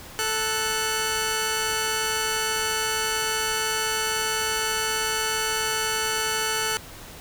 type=tone pair together; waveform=10% pulse; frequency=440 / 1486 Hz; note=A4 / F#6; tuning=0 / +7 cents; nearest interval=octave + major sixth; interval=2107 cents; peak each=-18 dBFS; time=0.19-6.77 s; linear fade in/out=0 ms; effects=pink hiss -42 dBFS RMS until 7.2 s